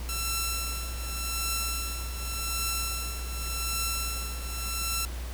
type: tone with tremolo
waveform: 5% pulse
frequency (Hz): 1344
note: E6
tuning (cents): +33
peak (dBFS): -16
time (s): 0.09-5.05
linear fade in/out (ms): 0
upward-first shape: triangle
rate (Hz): 0.87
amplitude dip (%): 80
effects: added 60 Hz sine -33 dBFS peak until 5.33 s + pink hiss -44 dBFS RMS until 5.33 s